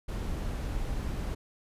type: noise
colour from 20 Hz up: brown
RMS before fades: -33 dBFS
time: 0.08-1.35 s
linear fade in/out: 10 ms
effects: resampled to 32000 Hz